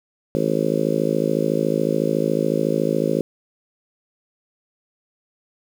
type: harmonic tone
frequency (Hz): 53.9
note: A1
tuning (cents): -35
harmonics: 3 / 4 / 5 / 6 / 7 / 8 / 9 / 10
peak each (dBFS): -26 / -26 / -26 / -26 / -26 / -26 / -26 / -26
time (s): 0.35-3.21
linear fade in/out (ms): 0
effects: 7-bit